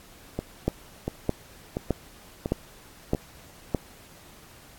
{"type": "two click trains", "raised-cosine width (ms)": 2, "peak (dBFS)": [-9, -14], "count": [6, 5], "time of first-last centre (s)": [[0.68, 3.747], [0.39, 3.149]], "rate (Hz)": [1.63, 1.45], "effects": ["pink hiss -51 dBFS RMS until 4.78 s", "AAC 64 kbps"]}